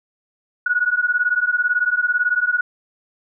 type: beating tone pair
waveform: sine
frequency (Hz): 1453 / 1471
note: F#6 / F#6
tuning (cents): -32 / -11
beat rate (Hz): 18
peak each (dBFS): -19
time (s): 0.66-2.61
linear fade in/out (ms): 5
effects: none